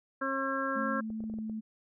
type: harmonic tone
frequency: 270 Hz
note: C#4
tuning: 45 cents flat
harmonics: 1 / 2 / 4 / 5 / 6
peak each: -36 / -36 / -36 / -36 / -36 dBFS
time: 0.21-1.01 s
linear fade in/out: 10 ms
type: tone with pitch glide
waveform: sine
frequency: 220 to 218.7 Hz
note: A3 to A3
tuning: 0 to -10 cents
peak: -34 dBFS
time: 0.75-1.61 s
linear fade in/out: 20 ms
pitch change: -10 cents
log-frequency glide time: 1.22-1.37 s
type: clicks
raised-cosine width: 2 ms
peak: -34 dBFS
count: 7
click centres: 1.103 / 1.205 / 1.239 / 1.299 / 1.339 / 1.387 / 1.497 s
effects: none